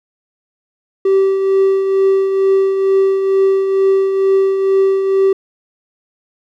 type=tone with tremolo; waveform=triangle; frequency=387.2 Hz; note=G4; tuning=21 cents flat; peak=-5 dBFS; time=1.05-5.33 s; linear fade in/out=5 ms; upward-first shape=triangle; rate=2.2 Hz; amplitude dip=55%; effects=tanh soft clip ceiling -2 dBFS